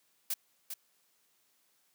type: noise with echo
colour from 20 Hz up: blue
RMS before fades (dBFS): -33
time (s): 0.3-0.34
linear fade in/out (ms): 5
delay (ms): 400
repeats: 1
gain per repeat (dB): -7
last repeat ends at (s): 0.74
effects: white hiss -72 dBFS RMS until 1.94 s + high-pass 150 Hz 12 dB/octave